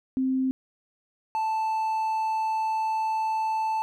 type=tone pair in turn; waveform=sine / triangle; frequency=261.6 / 879.9 Hz; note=C4 / A5; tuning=0 / 0 cents; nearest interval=octave + major sixth; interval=2100 cents; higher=second; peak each=-22 dBFS; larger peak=neither; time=0.17-0.51 / 1.35-3.82 s; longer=second; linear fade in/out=0 ms; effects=none